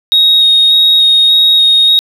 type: tone with vibrato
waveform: sine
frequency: 3749 Hz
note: A#7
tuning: 9 cents sharp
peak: -3 dBFS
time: 0.12-1.99 s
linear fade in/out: 0 ms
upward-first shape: square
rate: 1.7 Hz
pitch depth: 9 cents each way
effects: tanh soft clip ceiling -1 dBFS + 7-bit